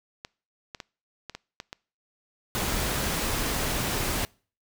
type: clicks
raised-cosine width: 0.2 ms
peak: -19 dBFS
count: 7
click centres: 0.249 / 0.748 / 0.802 / 1.297 / 1.35 / 1.601 / 1.729 s
type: noise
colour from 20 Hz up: pink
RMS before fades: -28 dBFS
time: 2.55-4.25 s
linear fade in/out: 0 ms
effects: noise-tail reverb RT60 0.4 s tail -25 dB re dry